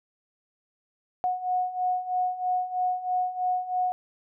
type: beating tone pair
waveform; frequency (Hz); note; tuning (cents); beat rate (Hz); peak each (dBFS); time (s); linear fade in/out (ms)
sine; 729 / 732.1; F#5 / F#5; -26 / -19; 3.1; -30 / -26; 1.24-3.92; 0
effects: none